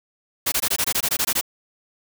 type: noise bursts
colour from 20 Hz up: white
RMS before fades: -21 dBFS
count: 12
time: 0.46-1.412 s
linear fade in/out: 10 ms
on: 61 ms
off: 20 ms
effects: none